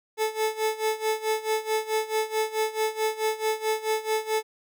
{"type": "tone with tremolo", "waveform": "30% pulse", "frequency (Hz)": 436.3, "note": "A4", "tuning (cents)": -15, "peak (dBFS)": -19, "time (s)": [0.17, 4.43], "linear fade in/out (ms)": 50, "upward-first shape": "sine", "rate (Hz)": 4.6, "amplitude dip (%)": 85, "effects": []}